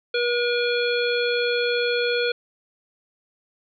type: harmonic tone with a mistuned harmonic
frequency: 481.5 Hz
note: B4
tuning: 44 cents flat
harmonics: 1 / 3 / 5 / 7 / 9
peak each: -22 / -27 / -29 / -30 / -32 dBFS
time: 0.14-2.32 s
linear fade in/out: 5 ms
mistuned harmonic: 9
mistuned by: -27 cents
effects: none